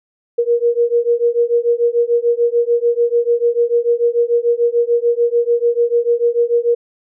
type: beating tone pair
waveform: sine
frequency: 470.2 / 477 Hz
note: A#4 / A#4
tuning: +15 / +40 cents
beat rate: 6.8 Hz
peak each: -15 dBFS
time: 0.38-6.75 s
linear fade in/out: 10 ms
effects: none